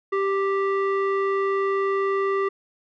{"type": "tone with low-pass filter", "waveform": "square", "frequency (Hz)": 392, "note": "G4", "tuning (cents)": 0, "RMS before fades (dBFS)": -23, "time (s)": [0.12, 2.49], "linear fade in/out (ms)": 10, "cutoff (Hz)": 1600, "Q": 2.2, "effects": []}